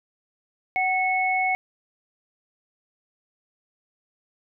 sine tone pair together, 750 / 2199 Hz, F#5 / C#7, +23 / -14 cents, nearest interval octave + perfect fifth, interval 1863 cents, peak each -23 dBFS, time 0.76-1.55 s, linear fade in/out 0 ms, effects none

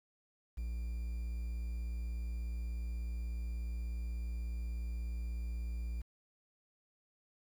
triangle tone with quantisation, 58.27 Hz, A#1, in tune, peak -34 dBFS, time 0.57-6.02 s, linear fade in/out 10 ms, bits 10, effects none

